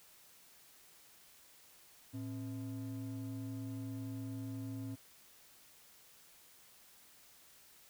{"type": "ring-modulated tone", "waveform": "triangle", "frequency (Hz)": 189.4, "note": "F#3", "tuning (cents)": 41, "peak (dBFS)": -35, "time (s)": [2.13, 4.96], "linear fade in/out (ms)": 20, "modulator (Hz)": 78.2, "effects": ["white hiss -62 dBFS RMS until 7.89 s"]}